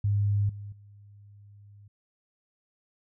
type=tone with level steps; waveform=sine; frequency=101.9 Hz; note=G#2; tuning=32 cents flat; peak=-22 / -37 / -49 dBFS; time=0.04-1.88 s; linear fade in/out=5 ms; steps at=0.49 / 0.72 s; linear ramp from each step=5 ms; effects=none